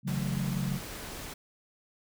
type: chord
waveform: sine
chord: F# minor seventh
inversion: second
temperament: equal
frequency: 138.59 / 164.81 / 185 / 220 Hz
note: C#3 / E3 / F#3 / A3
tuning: 0 / 0 / 0 / 0 cents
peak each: -32 / -38 / -33 / -38 dBFS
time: 0.03-0.8 s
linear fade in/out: 50 ms
type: noise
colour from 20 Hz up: pink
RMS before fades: -41 dBFS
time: 0.07-1.34 s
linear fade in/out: 10 ms
effects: none